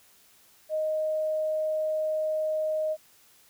sine tone, 622.3 Hz, D#5, in tune, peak -25 dBFS, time 0.69-2.97 s, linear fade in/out 50 ms, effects white hiss -59 dBFS RMS until 3.49 s

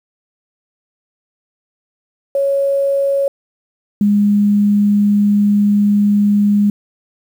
sine tone pair in turn, 554.4 / 205.2 Hz, C#5 / G#3, 0 / -21 cents, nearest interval octave + perfect fourth, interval 1721 cents, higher first, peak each -12 / -9 dBFS, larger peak second, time 2.35-3.28 / 4.01-6.7 s, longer second, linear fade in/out 2 ms, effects 7-bit

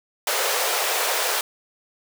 pink high-pass noise, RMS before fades -23 dBFS, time 0.27-1.41 s, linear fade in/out 2 ms, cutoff 430 Hz, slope 48 dB/octave, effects none

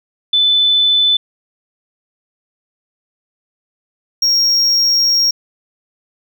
sine / triangle tone pair in turn, 3507 / 5581 Hz, A7 / F8, -6 / -2 cents, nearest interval minor sixth, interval 804 cents, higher second, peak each -9 dBFS, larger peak neither, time 0.33-1.17 / 4.22-5.31 s, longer second, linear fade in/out 5 ms, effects none

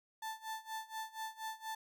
35% pulse tone with tremolo, 882 Hz, A5, 4 cents sharp, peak -37 dBFS, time 0.22-1.75 s, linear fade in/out 5 ms, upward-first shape sine, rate 4.2 Hz, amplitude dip 90%, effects none

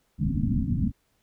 white low-pass noise, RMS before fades -25 dBFS, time 0.18-0.92 s, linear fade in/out 50 ms, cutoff 270 Hz, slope 96 dB/octave, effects pink hiss -70 dBFS RMS until 1.22 s

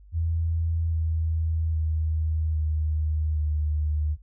sine tone with pitch steps, 82.41 / 80.71 / 79.05 / 77.43 / 75.83 Hz, E2 / E2 / D#2 / D#2 / D#2, 0 / -36 / +28 / -8 / -44 cents, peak -22 dBFS, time 0.12-4.17 s, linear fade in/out 50 ms, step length 810 ms, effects added 50 Hz sine -47 dBFS peak until 4.22 s

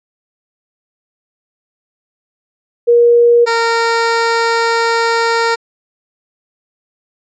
sine / 15% pulse tone pair in turn, 474.5 / 461 Hz, A#4 / A#4, +31 / -19 cents, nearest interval unison, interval 50 cents, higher first, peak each -5 dBFS, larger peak neither, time 2.87-3.46 / 3.46-5.56 s, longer second, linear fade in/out 20 ms, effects resampled to 16000 Hz

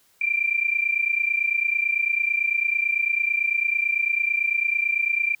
sine tone pair together, 2353 / 2382 Hz, D7 / D7, +3 / +24 cents, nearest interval unison, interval 21 cents, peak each -23 dBFS, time 0.21-5.35 s, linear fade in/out 5 ms, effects white hiss -61 dBFS RMS until 5.4 s

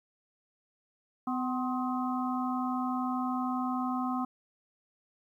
harmonic tone with a mistuned harmonic, 252.6 Hz, B3, 39 cents sharp, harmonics 1 / 3 / 4 / 5, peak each -31 / -36 / -37 / -38 dBFS, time 1.27-4.25 s, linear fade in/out 5 ms, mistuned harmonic 4, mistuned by +75 cents, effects 11-bit

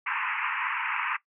pink band-pass noise, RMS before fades -30 dBFS, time 0.06-1.17 s, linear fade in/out 10 ms, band 890 to 2700 Hz, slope 96 dB/octave, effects noise-tail reverb RT60 0.1 s tail -17 dB re dry

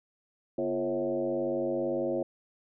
sine tone with frequency modulation, 443.4 Hz, A4, 13 cents sharp, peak -27 dBFS, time 0.58-2.23 s, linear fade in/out 5 ms, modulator 97.9 Hz, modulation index 2, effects none

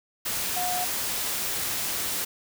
sine tone in noise, 722 Hz, F#5, 43 cents flat, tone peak -28 dBFS, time 0.56-0.85 s, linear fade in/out 10 ms, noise white, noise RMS -29 dBFS, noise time 0.25-2.25 s, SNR -2 dB, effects none

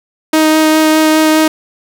sawtooth tone with vibrato, 312.8 Hz, D#4, 9 cents sharp, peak -3 dBFS, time 0.33-1.48 s, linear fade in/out 5 ms, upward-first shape sine, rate 4.9 Hz, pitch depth 9 cents each way, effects none

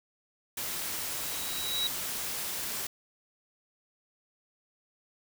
white noise, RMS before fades -35 dBFS, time 0.57-2.87 s, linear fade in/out 5 ms
sine tone with exponential growth, 3872 Hz, B7, 35 cents flat, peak -26 dBFS, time 0.85-1.87 s, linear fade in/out 1 ms, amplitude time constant 220 ms
effects none

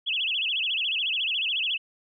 sine tone with vibrato, 2960 Hz, F#7, in tune, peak -24 dBFS, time 0.06-1.78 s, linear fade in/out 20 ms, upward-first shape sine, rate 14 Hz, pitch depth 250 cents each way, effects none

